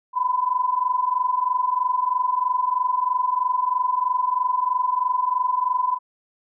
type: tone pair together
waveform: sine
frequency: 987.8 / 1010.9 Hz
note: B5 / B5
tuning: 0 / +40 cents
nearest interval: unison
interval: 40 cents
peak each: -23 / -21 dBFS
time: 0.13-5.99 s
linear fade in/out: 50 ms
effects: none